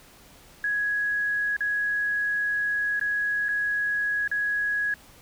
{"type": "tone with dropouts", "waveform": "sine", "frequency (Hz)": 1668, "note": "G#6", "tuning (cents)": 7, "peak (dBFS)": -23, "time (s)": [0.64, 4.94], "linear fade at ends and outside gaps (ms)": 2, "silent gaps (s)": [[1.566, 1.606], [2.996, 3.012], [3.485, 3.489], [4.277, 4.314]], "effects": ["pink hiss -52 dBFS RMS until 5.21 s"]}